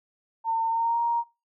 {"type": "tone with pitch glide", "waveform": "sine", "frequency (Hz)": [906, 937.4], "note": ["A#5", "A#5"], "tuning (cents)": [-50, 9], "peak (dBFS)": -22, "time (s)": [0.44, 1.24], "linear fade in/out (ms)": 50, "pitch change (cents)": 59, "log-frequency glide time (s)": [0.68, 1], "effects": ["noise-tail reverb RT60 0.3 s tail -23 dB re dry"]}